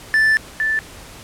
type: tone pair in turn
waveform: triangle / sine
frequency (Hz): 1760 / 1760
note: A6 / A6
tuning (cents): 0 / 0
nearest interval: unison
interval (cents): 0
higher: neither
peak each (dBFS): -10 / -16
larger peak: first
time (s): 0.14-0.37 / 0.6-0.79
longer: first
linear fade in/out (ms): 0
effects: pink hiss -39 dBFS RMS until 1.23 s + low-pass 12000 Hz 12 dB/octave